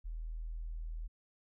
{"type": "tone", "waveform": "sine", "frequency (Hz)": 40.38, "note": "E1", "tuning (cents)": -35, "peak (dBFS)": -38, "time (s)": [0.04, 1.08], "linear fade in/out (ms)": 20, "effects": []}